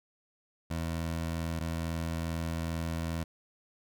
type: tone pair in turn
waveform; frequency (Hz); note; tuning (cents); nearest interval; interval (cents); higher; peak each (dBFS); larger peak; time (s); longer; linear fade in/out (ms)
20% pulse; 82.41 / 82.41; E2 / E2; 0 / 0; unison; 0; neither; -27; neither; 0.7-1.6 / 1.6-3.24; second; 10
effects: none